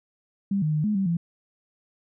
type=tone with pitch steps; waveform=sine; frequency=198 / 153.7 / 152.3 / 211.1 / 193.9 / 169.2 Hz; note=G3 / D#3 / D#3 / G#3 / G3 / E3; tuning=+18 / -21 / -37 / +29 / -19 / +45 cents; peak=-21 dBFS; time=0.51-1.17 s; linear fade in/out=5 ms; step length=110 ms; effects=none